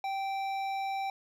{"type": "tone with hard clipping", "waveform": "sine", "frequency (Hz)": 780, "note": "G5", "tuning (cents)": -9, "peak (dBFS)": -33, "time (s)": [0.04, 1.1], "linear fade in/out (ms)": 2, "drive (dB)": 11, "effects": []}